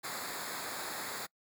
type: noise with comb filter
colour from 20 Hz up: pink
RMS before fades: -40 dBFS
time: 0.03-1.27 s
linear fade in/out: 20 ms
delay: 0.34 ms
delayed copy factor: -0.75
effects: noise-tail reverb RT60 0.1 s tail -25 dB re dry + high-pass 150 Hz 12 dB/octave